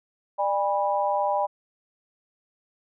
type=tone cluster; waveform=sine; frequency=596 / 809 / 981 Hz; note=D5 / G#5 / B5; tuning=+25 / -46 / -12 cents; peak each=-26 / -25 / -27 dBFS; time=0.38-1.47 s; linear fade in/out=20 ms; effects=none